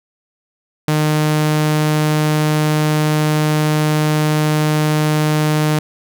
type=tone; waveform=sawtooth; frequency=152.8 Hz; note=D#3; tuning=31 cents flat; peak=-9 dBFS; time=0.88-5.79 s; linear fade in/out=2 ms; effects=none